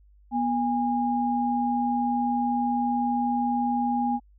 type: tone pair together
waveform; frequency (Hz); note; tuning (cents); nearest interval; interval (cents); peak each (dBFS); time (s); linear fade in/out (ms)
sine; 243.2 / 818; B3 / G#5; -26 / -26; octave + major sixth; 2100; -25; 0.31-4.2; 50
effects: added 50 Hz sine -53 dBFS peak until 4.38 s